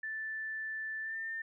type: tone with pitch glide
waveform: sine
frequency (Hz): 1760 to 1801.1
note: A6 to A6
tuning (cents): 0 to +40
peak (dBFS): -36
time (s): 0.03-1.42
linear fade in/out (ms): 5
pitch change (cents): +40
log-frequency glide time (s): 1.02-1.18
effects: none